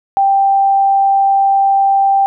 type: tone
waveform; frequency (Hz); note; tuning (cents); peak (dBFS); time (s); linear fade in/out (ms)
sine; 786; G5; +4; -8; 0.17-2.26; 0
effects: none